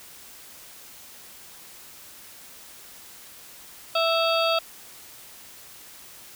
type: harmonic tone with a mistuned harmonic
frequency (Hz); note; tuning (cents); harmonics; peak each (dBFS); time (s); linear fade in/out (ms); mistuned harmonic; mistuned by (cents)
659.3; E5; 0; 1 / 2 / 4 / 5 / 6 / 7; -23 / -26 / -29 / -30 / -31 / -31; 3.95-4.59; 5; 6; -110
effects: white hiss -46 dBFS RMS until 6.35 s